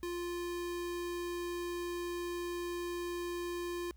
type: tone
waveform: square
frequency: 349.2 Hz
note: F4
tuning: in tune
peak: -37 dBFS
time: 0.03-3.91 s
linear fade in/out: 0 ms
effects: added 60 Hz sine -54 dBFS peak until 3.96 s + pink hiss -75 dBFS RMS until 3.96 s